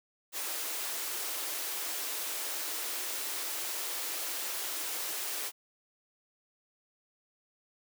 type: high-pass noise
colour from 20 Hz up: white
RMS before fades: -36 dBFS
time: 0.32-5.52 s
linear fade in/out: 50 ms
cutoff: 290 Hz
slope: 96 dB/octave
effects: none